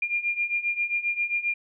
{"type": "beating tone pair", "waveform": "sine", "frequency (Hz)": [2400, 2407.5], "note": ["D7", "D7"], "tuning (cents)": [37, 42], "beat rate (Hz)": 7.5, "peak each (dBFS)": [-29, -26], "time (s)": [0.02, 1.54], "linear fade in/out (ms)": 5, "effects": []}